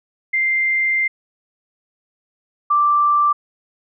sine tone pair in turn, 2093 / 1174.7 Hz, C7 / D6, 0 / 0 cents, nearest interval minor seventh, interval 1000 cents, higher first, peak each -15 / -12 dBFS, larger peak second, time 0.33-1.08 / 2.7-3.33 s, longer first, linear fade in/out 10 ms, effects none

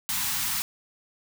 white band-stop noise, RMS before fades -28 dBFS, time 0.09-0.62 s, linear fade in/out 0 ms, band 270 to 760 Hz, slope 96 dB/octave, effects none

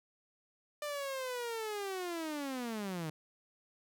sawtooth linear sweep, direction down, 598 to 150.6 Hz, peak -33 dBFS, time 0.82-3.1 s, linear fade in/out 2 ms, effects none

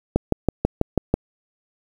click train, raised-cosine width 2 ms, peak -3 dBFS, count 7, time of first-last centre 0.16-1.14 s, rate 6.12 Hz, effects 7-bit

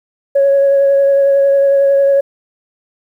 sine tone with vibrato, 554.4 Hz, C#5, in tune, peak -6 dBFS, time 0.35-2.21 s, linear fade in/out 10 ms, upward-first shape triangle, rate 11 Hz, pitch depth 16 cents each way, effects tanh soft clip ceiling -4 dBFS + 8-bit

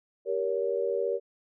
sine chord, G diminished, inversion none, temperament just, 392 / 470.4 / 564.5 Hz, G4 / Bb4 / Db5, 0 / +16 / +31 cents, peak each -31 / -29 / -31 dBFS, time 0.25-1.2 s, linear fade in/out 50 ms, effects none

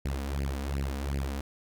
sawtooth tone with flanger, 69 Hz, C#2, 7 cents flat, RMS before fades -32 dBFS, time 0.05-1.41 s, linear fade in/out 5 ms, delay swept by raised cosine 0.4 to 4.2 ms, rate 2.7 Hz, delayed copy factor +0.9, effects none

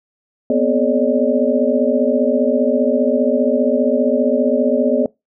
sine tone cluster, 242 / 257.1 / 426.4 / 555 / 605 Hz, B3 / C4 / G#4 / C#5 / D#5, -35 / -30 / +46 / +2 / -49 cents, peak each -19 dBFS, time 0.5-5.06 s, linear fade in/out 2 ms, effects noise-tail reverb RT60 0.2 s tail -23 dB re dry

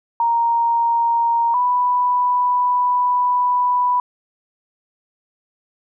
sine tone pair in turn, 932.3 / 987.7 Hz, A#5 / B5, 0 / 0 cents, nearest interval minor second, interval 100 cents, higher second, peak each -14 dBFS, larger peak neither, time 0.2-1.54 / 1.54-4 s, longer second, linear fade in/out 2 ms, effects none

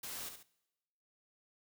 white noise with echo, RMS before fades -44 dBFS, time 0.03-0.29 s, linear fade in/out 5 ms, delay 70 ms, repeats 2, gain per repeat -7 dB, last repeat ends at 0.43 s, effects noise-tail reverb RT60 1.0 s tail -23 dB re dry

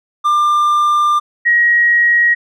triangle / sine tone pair in turn, 1194 / 1895.4 Hz, D6 / A#6, +28 / +28 cents, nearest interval minor sixth, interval 800 cents, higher second, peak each -8 dBFS, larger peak neither, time 0.24-1.2 / 1.45-2.35 s, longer first, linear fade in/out 20 ms, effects none

